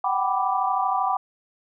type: chord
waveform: sine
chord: G major seventh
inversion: third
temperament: equal with one note detuned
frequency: 751.2 / 784 / 987.8 / 1174.7 Hz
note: F#5 / G5 / B5 / D6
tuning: +26 / 0 / 0 / 0 cents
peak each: -26 dBFS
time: 0.04-1.17 s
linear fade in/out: 5 ms
effects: none